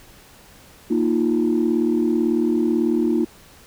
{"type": "chord", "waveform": "sine", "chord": "Bb suspended fourth", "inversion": "none", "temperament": "equal", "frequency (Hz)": [233.1, 311.1, 349.2], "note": ["Bb3", "Eb4", "F4"], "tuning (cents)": [0, 0, 0], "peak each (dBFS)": -20, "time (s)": [0.9, 3.25], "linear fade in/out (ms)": 10, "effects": ["tanh soft clip ceiling -10 dBFS", "pink hiss -48 dBFS RMS until 3.66 s"]}